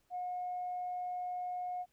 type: tone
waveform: sine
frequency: 722 Hz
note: F#5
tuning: 43 cents flat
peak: -35 dBFS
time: 0.1-1.86 s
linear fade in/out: 50 ms
effects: tanh soft clip ceiling -31 dBFS + pink hiss -75 dBFS RMS until 1.92 s